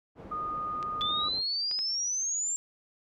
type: low-pass noise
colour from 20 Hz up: white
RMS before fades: -46 dBFS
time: 0.15-1.43 s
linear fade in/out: 50 ms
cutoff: 540 Hz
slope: 12 dB/octave
type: tone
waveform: sine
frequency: 1230 Hz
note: D#6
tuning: 20 cents flat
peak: -31 dBFS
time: 0.31-1.29 s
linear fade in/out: 10 ms
type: clicks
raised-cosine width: 0.2 ms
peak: -26 dBFS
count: 4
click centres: 0.828 / 1.017 / 1.713 / 1.79 s
type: exponential sweep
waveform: sine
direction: up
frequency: 3459 to 7460 Hz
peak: -28 dBFS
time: 1.01-2.56 s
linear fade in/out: 0 ms
effects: none